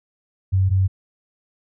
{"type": "tone pair in turn", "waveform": "sine", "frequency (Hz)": [95, 95], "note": ["F#2", "F#2"], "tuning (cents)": [46, 46], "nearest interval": "unison", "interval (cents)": 0, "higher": "neither", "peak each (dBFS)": -14, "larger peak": "neither", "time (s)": [[0.52, 0.7], [0.7, 0.88]], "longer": "neither", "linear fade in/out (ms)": 20, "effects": []}